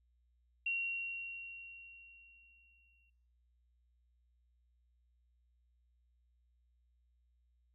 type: tone with exponential decay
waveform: sine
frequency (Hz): 2746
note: F7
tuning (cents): -30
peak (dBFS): -32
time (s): 0.66-3.1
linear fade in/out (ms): 5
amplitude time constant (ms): 530
effects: noise-tail reverb RT60 1.0 s tail -26 dB re dry + added 60 Hz sine -70 dBFS peak until 7.74 s